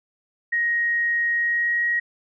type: tone with pitch glide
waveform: sine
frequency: 1879 to 1894.3 Hz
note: A#6 to A#6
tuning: +13 to +27 cents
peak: -19 dBFS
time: 0.52-2 s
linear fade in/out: 10 ms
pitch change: +14 cents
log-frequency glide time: 1.3-1.86 s
effects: none